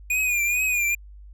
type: tone with vibrato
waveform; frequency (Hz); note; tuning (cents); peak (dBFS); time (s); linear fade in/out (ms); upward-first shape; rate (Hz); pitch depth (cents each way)
square; 2448; D#7; -29; -21; 0.1-0.95; 5; triangle; 2.3; 80
effects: added 50 Hz sine -41 dBFS peak until 1.33 s